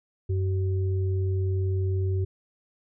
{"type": "tone pair together", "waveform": "sine", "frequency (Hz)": [94.6, 378.4], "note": ["F#2", "F#4"], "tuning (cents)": [39, 39], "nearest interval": "2 octaves", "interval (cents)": 2400, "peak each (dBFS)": [-23, -33], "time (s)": [0.29, 2.25], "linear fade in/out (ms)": 10, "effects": []}